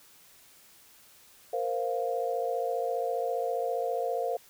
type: chord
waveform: sine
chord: Bb suspended second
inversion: none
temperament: equal with one note detuned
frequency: 466.2 / 521.1 / 698.5 Hz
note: Bb4 / C5 / F5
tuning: 0 / -7 / 0 cents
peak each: -32 dBFS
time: 1.53-4.37 s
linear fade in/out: 5 ms
effects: white hiss -57 dBFS RMS until 4.49 s